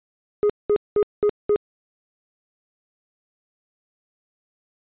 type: tone bursts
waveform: sine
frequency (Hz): 415.3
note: G#4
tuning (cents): 0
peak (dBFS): -12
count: 5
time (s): 0.43-1.56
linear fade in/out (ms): 0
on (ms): 66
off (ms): 200
effects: tanh soft clip ceiling -14 dBFS + resampled to 8000 Hz